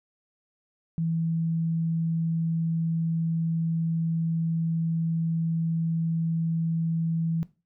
sine tone, 164.2 Hz, E3, 6 cents flat, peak -24 dBFS, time 0.98-7.43 s, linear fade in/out 0 ms, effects noise-tail reverb RT60 0.3 s tail -17 dB re dry

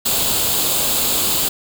white noise with comb filter, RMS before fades -18 dBFS, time 0.05-1.49 s, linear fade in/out 10 ms, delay 0.26 ms, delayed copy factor +0.6, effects none

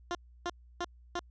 15% pulse tone bursts, 350.4 Hz, F4, 6 cents sharp, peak -26 dBFS, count 4, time 0.11-1.192 s, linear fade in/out 0 ms, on 38 ms, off 310 ms, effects added 60 Hz sine -54 dBFS peak until 1.3 s + resampled to 16000 Hz

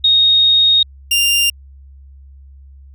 sine / sawtooth tone pair in turn, 3729 / 2794 Hz, A#7 / F7, 0 / 0 cents, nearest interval perfect fourth, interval 500 cents, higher first, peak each -8 / -8 dBFS, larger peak neither, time 0.04-0.83 / 1.11-1.5 s, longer first, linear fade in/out 5 ms, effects added 68 Hz sine -37 dBFS peak until 2.94 s

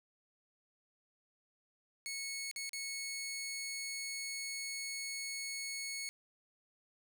15% pulse tone with dropouts, 2200 Hz, C#7, 14 cents flat, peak -33 dBFS, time 2.06-6.09 s, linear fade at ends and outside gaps 0 ms, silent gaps 2.513-2.561 / 2.693-2.732 s, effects none

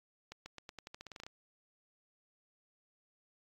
accelerating click train, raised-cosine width 0.2 ms, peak -29 dBFS, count 14, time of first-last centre 0.32-1.265 s, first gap 140 ms, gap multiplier 0.88, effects AAC 48 kbps

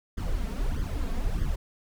brown noise with flanger, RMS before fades -28 dBFS, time 0.17-1.56 s, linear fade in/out 10 ms, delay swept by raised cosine 0.61 to 4.51 ms, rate 1.6 Hz, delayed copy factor +0.8, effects none

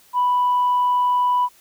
sine tone, 988 Hz, B5, in tune, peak -14 dBFS, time 0.13-1.49 s, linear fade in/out 50 ms, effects tanh soft clip ceiling -12 dBFS + white hiss -53 dBFS RMS until 1.6 s

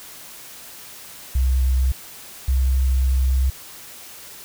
sine tone pair in turn, 64.5 / 65.14 Hz, C2 / C2, -24 / -7 cents, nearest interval unison, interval 17 cents, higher second, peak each -15 dBFS, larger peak neither, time 1.35-1.92 / 2.48-3.5 s, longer second, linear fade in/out 5 ms, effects white hiss -40 dBFS RMS until 4.44 s

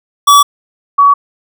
square / sine tone pair in turn, 1144 / 1130.9 Hz, D6 / C#6, -46 / +34 cents, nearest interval unison, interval 20 cents, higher first, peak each -3 dBFS, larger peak neither, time 0.27-0.43 / 0.98-1.14 s, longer neither, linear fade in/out 10 ms, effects none

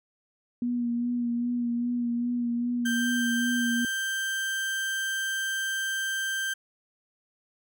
sine tone with vibrato, 240 Hz, B3, 49 cents flat, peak -25 dBFS, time 0.62-3.85 s, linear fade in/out 2 ms, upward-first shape sine, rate 2.5 Hz, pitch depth 25 cents each way
35% pulse tone, 1570 Hz, G6, 2 cents sharp, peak -26 dBFS, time 2.85-6.54 s, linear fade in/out 10 ms
effects none

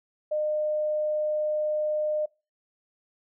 sine tone, 608 Hz, D#5, 40 cents flat, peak -24 dBFS, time 0.31-2.26 s, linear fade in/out 10 ms, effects noise-tail reverb RT60 0.3 s tail -24 dB re dry

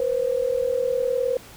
sine tone pair together, 484.4 / 524 Hz, B4 / C5, -34 / +2 cents, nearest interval minor second, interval 136 cents, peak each -23 dBFS, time 0-1.37 s, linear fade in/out 2 ms, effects pink hiss -45 dBFS RMS until 1.56 s

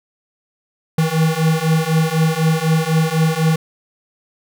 square beating tone pair, 157.9 / 161.9 Hz, D#3 / E3, +26 / -31 cents, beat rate 4 Hz, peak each -18 / -17 dBFS, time 0.98-3.56 s, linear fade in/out 5 ms, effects none

